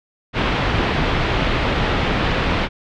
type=low-pass noise; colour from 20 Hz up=pink; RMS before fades=-19 dBFS; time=0.33-2.69 s; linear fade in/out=50 ms; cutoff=3500 Hz; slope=24 dB/octave; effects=none